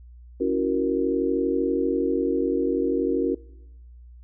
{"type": "chord", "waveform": "sine", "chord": "F# dominant seventh", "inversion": "second", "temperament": "equal", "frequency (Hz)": [277.2, 329.6, 370, 466.2], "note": ["C#4", "E4", "F#4", "A#4"], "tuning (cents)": [0, 0, 0, 0], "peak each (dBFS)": [-26, -28, -25, -26], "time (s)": [0.4, 3.35], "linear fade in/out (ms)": 10, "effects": ["noise-tail reverb RT60 1.0 s tail -24 dB re dry", "added 60 Hz sine -43 dBFS peak until 4.23 s"]}